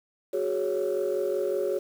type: chord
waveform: sine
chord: F# suspended second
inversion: none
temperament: equal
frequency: 370 / 415.3 / 554.4 Hz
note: F#4 / G#4 / C#5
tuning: 0 / 0 / 0 cents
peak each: -28 dBFS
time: 0.33-1.79 s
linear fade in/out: 10 ms
effects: tanh soft clip ceiling -19 dBFS + 8-bit